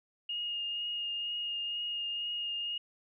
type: tone with vibrato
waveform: sine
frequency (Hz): 2848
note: F7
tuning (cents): +33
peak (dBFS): -33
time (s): 0.29-2.78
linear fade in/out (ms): 5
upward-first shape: triangle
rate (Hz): 2.1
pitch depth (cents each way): 16
effects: none